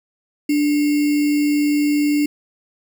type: tone with sample-and-hold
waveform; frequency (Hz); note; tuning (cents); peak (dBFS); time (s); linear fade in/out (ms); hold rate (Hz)
sine; 293.7; D4; 0; -14; 0.49-2.26; 5; 2450
effects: none